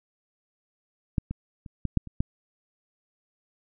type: clicks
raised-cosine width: 5 ms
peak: -11 / -19 / -29 / -15 / -8 / -28 / -12 dBFS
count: 7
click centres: 1.182 / 1.31 / 1.662 / 1.853 / 1.973 / 2.073 / 2.205 s
effects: none